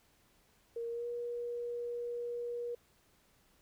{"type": "tone with pitch glide", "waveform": "sine", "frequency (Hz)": [466.2, 478.2], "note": ["A#4", "A#4"], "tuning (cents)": [0, 44], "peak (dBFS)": -36, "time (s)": [0.76, 2.75], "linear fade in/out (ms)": 5, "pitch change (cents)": 44, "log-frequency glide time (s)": [0.9, 1.07], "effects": ["pink hiss -69 dBFS RMS until 3.61 s"]}